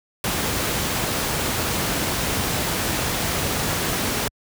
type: noise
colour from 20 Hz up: pink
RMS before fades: -23 dBFS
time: 0.24-4.28 s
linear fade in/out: 2 ms
effects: high-pass 60 Hz 12 dB/octave